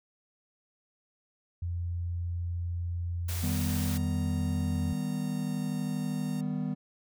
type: tone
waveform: sine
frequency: 86.6 Hz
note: F2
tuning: 14 cents flat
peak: -30 dBFS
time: 1.62-4.93 s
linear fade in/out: 5 ms
type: noise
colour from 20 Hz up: white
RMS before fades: -39 dBFS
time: 3.28-3.98 s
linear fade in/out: 10 ms
type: chord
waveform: triangle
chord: Eb augmented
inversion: none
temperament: equal with one note detuned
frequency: 155.56 / 196 / 248.2 Hz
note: Eb3 / G3 / B3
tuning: 0 / 0 / +9 cents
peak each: -32 dBFS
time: 3.42-6.75 s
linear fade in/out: 20 ms
type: tone with pitch glide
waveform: 5% pulse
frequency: 932.3 to 920 Hz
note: A#5 to A#5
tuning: 0 to -23 cents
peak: -36 dBFS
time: 3.53-6.41 s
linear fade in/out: 5 ms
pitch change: -23 cents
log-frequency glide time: 3.73-5.51 s
effects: none